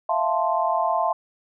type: chord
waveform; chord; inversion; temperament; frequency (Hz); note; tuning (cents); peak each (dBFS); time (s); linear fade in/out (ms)
sine; F major seventh; third; equal; 659.3 / 698.5 / 880 / 1046.5; E5 / F5 / A5 / C6; 0 / 0 / 0 / 0; -25; 0.09-1.13; 5
effects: none